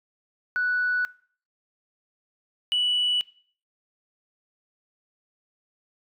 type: tone pair in turn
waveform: sine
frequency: 1480 / 2954 Hz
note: F#6 / F#7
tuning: 0 / -3 cents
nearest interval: octave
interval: 1197 cents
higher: second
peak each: -21 / -19 dBFS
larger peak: second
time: 0.56-1.05 / 2.72-3.21 s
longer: neither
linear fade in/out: 0 ms
effects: noise-tail reverb RT60 0.5 s tail -22 dB re dry + tanh soft clip ceiling -17 dBFS